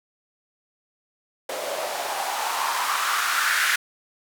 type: noise with band-pass filter sweep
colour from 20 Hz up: blue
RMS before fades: -25 dBFS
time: 1.49-3.76 s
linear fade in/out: 5 ms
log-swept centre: 530 to 1700 Hz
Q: 4.1
effects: none